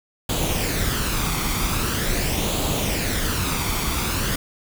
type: noise with flanger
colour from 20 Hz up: pink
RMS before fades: -23 dBFS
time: 0.29-4.36 s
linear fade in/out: 5 ms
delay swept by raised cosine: 0.27 to 0.89 ms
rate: 0.43 Hz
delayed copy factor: +0.5
effects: none